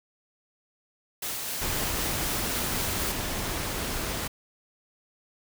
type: noise with tremolo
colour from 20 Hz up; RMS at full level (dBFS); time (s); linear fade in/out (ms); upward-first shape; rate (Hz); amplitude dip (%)
white; -32; 1.22-3.12; 5; triangle; 3.9; 25
type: noise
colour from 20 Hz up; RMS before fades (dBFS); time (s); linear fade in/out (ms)
pink; -31; 1.61-4.28; 10
effects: none